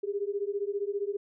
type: beating tone pair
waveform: sine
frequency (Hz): 396.7 / 411.7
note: G4 / G#4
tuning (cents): +21 / -15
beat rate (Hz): 15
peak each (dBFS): -32 / -32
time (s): 0.03-1.17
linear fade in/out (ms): 10
effects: none